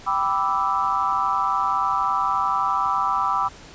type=chord; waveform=sine; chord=E minor seventh; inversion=first; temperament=equal; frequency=784 / 987.8 / 1174.7 / 1318.5 Hz; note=G5 / B5 / D6 / E6; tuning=0 / 0 / 0 / 0 cents; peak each=-27 / -24 / -23 / -26 dBFS; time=0.06-3.49 s; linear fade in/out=20 ms; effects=pink hiss -44 dBFS RMS until 3.74 s + resampled to 16000 Hz